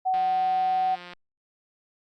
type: tone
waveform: sine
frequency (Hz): 750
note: F#5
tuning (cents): +23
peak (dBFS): -21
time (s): 0.05-0.96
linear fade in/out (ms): 20
type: click train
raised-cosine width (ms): 0.3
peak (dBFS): -26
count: 177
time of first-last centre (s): 0.14-1.134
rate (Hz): 177
effects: Opus 48 kbps